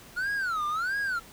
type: tone with vibrato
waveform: triangle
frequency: 1404 Hz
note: F6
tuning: 9 cents sharp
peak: -25 dBFS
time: 0.16-1.2 s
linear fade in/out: 20 ms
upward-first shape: sine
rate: 1.5 Hz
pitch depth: 280 cents each way
effects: pink hiss -50 dBFS RMS until 1.32 s